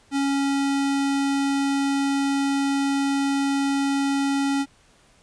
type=tone; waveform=square; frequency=277.2 Hz; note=C#4; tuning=in tune; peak=-21 dBFS; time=0.11-4.66 s; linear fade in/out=50 ms; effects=pink hiss -57 dBFS RMS until 5.22 s + resampled to 22050 Hz